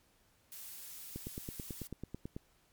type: noise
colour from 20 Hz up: blue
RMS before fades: -48 dBFS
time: 0.52-1.87 s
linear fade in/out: 0 ms
type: click train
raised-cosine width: 3 ms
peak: -28 dBFS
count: 12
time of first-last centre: 1.16-2.365 s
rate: 9.13 Hz
effects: pink hiss -70 dBFS RMS until 2.72 s + MP3 96 kbps